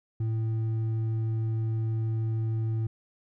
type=tone with hard clipping; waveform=sine; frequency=111.7 Hz; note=A2; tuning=27 cents sharp; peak=-27 dBFS; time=0.2-2.87 s; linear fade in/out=5 ms; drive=4 dB; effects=none